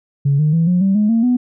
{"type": "tone with pitch steps", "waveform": "sine", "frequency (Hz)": [140.4, 152.23, 165.05, 178.95, 194.02, 210.4, 228.1, 247.3], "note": ["C#3", "D#3", "E3", "F3", "G3", "G#3", "A#3", "B3"], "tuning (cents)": [22, -38, 2, 42, -18, 23, -37, 3], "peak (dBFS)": -10, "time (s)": [0.25, 1.37], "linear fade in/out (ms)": 10, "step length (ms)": 140, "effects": ["tanh soft clip ceiling -7 dBFS"]}